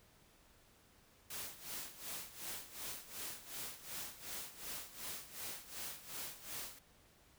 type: noise with tremolo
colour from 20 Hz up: white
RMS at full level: -44 dBFS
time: 1.3-6.79 s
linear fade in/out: 5 ms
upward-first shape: sine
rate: 2.7 Hz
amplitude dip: 80%
effects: pink hiss -67 dBFS RMS until 7.38 s